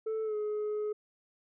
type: tone with pitch glide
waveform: sine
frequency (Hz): 440 to 422.3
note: A4 to G#4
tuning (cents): 0 to +29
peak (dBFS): -28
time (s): 0.06-0.93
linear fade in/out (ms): 10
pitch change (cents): -71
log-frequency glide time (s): 0.24-0.35
effects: tanh soft clip ceiling -30 dBFS